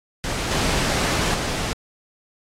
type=noise with level steps; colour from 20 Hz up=pink; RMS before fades=-26 / -22 / -26 dBFS; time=0.24-1.73 s; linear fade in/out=0 ms; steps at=0.51 / 1.34 s; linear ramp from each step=2 ms; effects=low-pass 8000 Hz 12 dB/octave + AAC 48 kbps